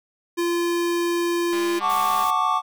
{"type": "tone", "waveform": "square", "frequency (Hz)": 344.3, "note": "F4", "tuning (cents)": -25, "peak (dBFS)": -21, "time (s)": [0.37, 1.8], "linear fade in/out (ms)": 20}
{"type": "click train", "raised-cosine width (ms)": 0.3, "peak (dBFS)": -20, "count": 144, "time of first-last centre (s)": [1.53, 2.238], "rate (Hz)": 202}
{"type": "chord", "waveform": "triangle", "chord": "D major seventh", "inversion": "first", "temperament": "equal", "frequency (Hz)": [740, 880, 1108.7, 1174.7], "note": ["F#5", "A5", "C#6", "D6"], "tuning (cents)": [0, 0, 0, 0], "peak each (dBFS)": [-25, -24, -22, -20], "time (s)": [1.8, 2.62], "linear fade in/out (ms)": 50}
{"type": "noise", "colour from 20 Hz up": "white", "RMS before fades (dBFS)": -35, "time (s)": [1.89, 2.31], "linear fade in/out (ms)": 10}
{"effects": []}